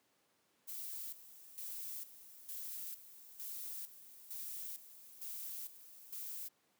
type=noise with tremolo; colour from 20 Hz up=violet; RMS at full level=-45 dBFS; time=0.67-6.49 s; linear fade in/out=20 ms; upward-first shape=square; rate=1.1 Hz; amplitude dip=75%; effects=pink hiss -75 dBFS RMS until 6.79 s + high-pass 200 Hz 12 dB/octave